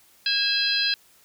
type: harmonic tone with a mistuned harmonic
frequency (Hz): 817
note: G#5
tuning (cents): -29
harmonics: 2 / 3 / 4 / 5 / 6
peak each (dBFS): -29 / -28 / -29 / -24 / -27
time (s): 0.26-0.94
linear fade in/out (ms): 2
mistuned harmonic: 3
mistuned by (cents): +120
effects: white hiss -57 dBFS RMS until 1.24 s